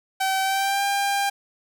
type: tone with pitch glide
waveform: sawtooth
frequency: 768 to 798.8 Hz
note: G5 to G5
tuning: -36 to +32 cents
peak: -17 dBFS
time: 0.2-1.3 s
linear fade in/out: 10 ms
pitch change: +68 cents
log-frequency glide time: 0.42-0.84 s
effects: none